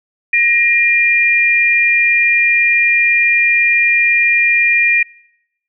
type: tone pair together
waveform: sine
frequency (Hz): 1878 / 2406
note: A#6 / D7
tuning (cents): +12 / +41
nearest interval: major third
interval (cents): 429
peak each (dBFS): -15 / -10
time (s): 0.33-5.03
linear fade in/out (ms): 5
effects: noise-tail reverb RT60 0.9 s tail -26 dB re dry